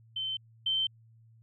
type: tone pair in turn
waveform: sine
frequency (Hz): 3085 / 3105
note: G7 / G7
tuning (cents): -28 / -17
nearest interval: unison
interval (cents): 11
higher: second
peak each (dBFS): -31 / -26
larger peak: second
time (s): 0.16-0.37 / 0.66-0.87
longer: neither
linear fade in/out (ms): 5
effects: added 113 Hz sine -56 dBFS peak until 1.42 s